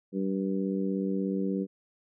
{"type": "harmonic tone", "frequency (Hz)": 96.6, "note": "G2", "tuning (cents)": -25, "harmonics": [2, 3, 4, 5], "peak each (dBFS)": [-29, -33, -35, -37], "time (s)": [0.12, 1.67], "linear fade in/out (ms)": 50, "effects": []}